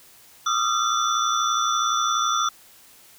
sine tone cluster, 1169 / 1241 / 1358 / 3495 / 5870 Hz, D6 / D#6 / F6 / A7 / F#8, -8 / -5 / -49 / -12 / -15 cents, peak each -32 / -24 / -24 / -27 / -29 dBFS, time 0.46-2.49 s, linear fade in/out 5 ms, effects white hiss -51 dBFS RMS until 3.18 s

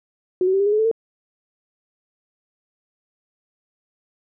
sine tone with pitch steps, 365.8 / 377.2 / 388.9 / 401 / 413.5 / 426.3 / 439.6 / 453.2 Hz, F#4 / F#4 / G4 / G4 / G#4 / G#4 / A4 / A#4, -20 / +33 / -14 / +39 / -8 / +45 / -2 / -49 cents, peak -15 dBFS, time 0.41-0.914 s, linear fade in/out 2 ms, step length 63 ms, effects none

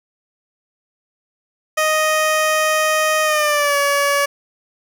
15% pulse tone with pitch glide, 622.3 to 567.4 Hz, D#5 to C#5, 0 to +40 cents, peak -8 dBFS, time 1.77-4.26 s, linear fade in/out 10 ms, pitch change -160 cents, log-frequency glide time 3.23-3.77 s, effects none

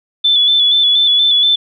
sine tone with vibrato, 3470 Hz, A7, 25 cents flat, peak -8 dBFS, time 0.24-1.56 s, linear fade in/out 10 ms, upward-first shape square, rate 4.2 Hz, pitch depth 31 cents each way, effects none

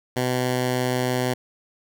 10% pulse tone, 126.1 Hz, B2, 36 cents sharp, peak -13 dBFS, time 0.16-1.34 s, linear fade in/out 10 ms, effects none

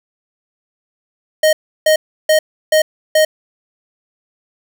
square tone bursts, 622.3 Hz, D#5, in tune, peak -9 dBFS, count 5, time 1.43-3.25 s, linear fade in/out 5 ms, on 100 ms, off 330 ms, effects none

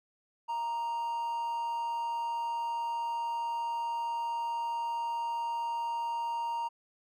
triangle tone with amplitude modulation, 932.3 Hz, A#5, in tune, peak -28 dBFS, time 0.48-6.69 s, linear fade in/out 20 ms, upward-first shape sine, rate 269 Hz, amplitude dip 25%, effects none

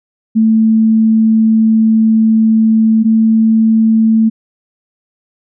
sine tone pair in turn, 221.4 / 222.3 Hz, A3 / A3, +11 / +18 cents, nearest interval unison, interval 7 cents, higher second, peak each -6 dBFS, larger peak neither, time 0.35-3.04 / 3.04-4.3 s, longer first, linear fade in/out 20 ms, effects none

